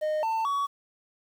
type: tone with pitch steps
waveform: triangle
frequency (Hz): 615 / 894 / 1127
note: D#5 / A5 / C#6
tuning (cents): -20 / +27 / +28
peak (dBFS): -23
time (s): 0.01-0.67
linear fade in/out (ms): 20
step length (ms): 220
effects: 9-bit